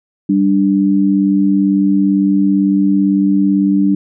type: tone pair together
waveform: sine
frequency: 196 / 293.9 Hz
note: G3 / D4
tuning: 0 / +1 cents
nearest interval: perfect fifth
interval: 701 cents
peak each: -12 dBFS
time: 0.29-3.95 s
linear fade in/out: 5 ms
effects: none